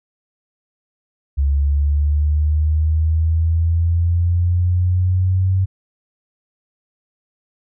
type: linear sweep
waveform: sine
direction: up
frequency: 69.3 to 94.9 Hz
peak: -13 dBFS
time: 1.37-5.66 s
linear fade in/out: 20 ms
effects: none